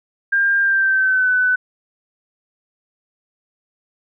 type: tone with pitch glide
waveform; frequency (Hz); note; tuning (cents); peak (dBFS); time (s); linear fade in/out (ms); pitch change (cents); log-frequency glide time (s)
sine; 1600 to 1501.5; G6 to F#6; +35 to +25; -13; 0.32-1.56; 10; -110; 0.6-1.31
effects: none